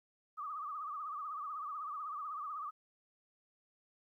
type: tone with vibrato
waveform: sine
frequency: 1200 Hz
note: D6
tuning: 37 cents sharp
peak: -39 dBFS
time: 0.37-2.71 s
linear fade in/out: 20 ms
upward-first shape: triangle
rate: 16 Hz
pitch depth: 130 cents each way
effects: 13-bit